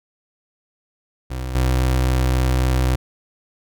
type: tone with level steps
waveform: 30% pulse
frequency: 63.7 Hz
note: C2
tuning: 46 cents flat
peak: -22 / -13 dBFS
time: 1.3-2.96 s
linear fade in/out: 10 ms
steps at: 1.55 s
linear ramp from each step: 5 ms
effects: none